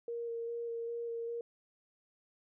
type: tone with vibrato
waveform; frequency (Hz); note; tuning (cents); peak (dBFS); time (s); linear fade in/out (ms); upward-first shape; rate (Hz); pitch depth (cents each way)
sine; 466.2; A#4; 0; -36; 0.08-1.41; 2; square; 2.5; 11
effects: none